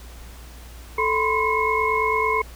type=tone cluster; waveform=sine; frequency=438.9 / 1000 / 1049 / 2175 Hz; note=A4 / B5 / C6 / C#7; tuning=-4 / +21 / +4 / -33 cents; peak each=-24 dBFS; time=0.98-2.42 s; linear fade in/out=5 ms; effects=added 59 Hz sine -39 dBFS peak until 2.55 s + pink hiss -46 dBFS RMS until 2.55 s